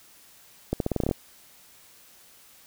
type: accelerating click train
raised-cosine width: 2 ms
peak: -11 dBFS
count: 10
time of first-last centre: 0.73-1.112 s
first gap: 72 ms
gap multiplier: 0.86
effects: white hiss -54 dBFS RMS until 2.66 s